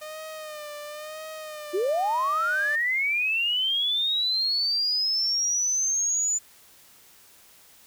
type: tone with vibrato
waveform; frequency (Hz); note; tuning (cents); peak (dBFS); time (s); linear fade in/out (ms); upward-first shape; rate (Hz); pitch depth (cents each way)
sawtooth; 610; D#5; -34; -32; 0.01-2.76; 10; sine; 0.98; 54
type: linear sweep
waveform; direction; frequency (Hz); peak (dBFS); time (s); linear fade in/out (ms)
sine; up; 338.4 to 7040; -22; 1.73-6.39; 20
effects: white hiss -54 dBFS RMS until 7.86 s